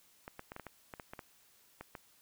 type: clicks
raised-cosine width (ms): 0.5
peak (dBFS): -29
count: 12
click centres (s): 0.279 / 0.394 / 0.519 / 0.564 / 0.597 / 0.667 / 0.938 / 0.998 / 1.135 / 1.192 / 1.81 / 1.952
effects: white hiss -66 dBFS RMS until 2.21 s